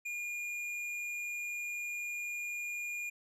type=tone with tanh clipping; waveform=sine; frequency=2424 Hz; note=D#7; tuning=46 cents flat; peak=-38 dBFS; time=0.05-3.1 s; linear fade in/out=10 ms; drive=11 dB; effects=resampled to 32000 Hz